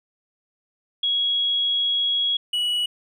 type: tone pair in turn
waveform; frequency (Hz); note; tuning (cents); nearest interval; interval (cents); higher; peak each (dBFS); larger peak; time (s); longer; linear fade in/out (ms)
sine / triangle; 3322 / 2932; G#7 / F#7; 0 / -16; major second; 216; first; -19; neither; 1.03-2.37 / 2.53-2.86; first; 5
effects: none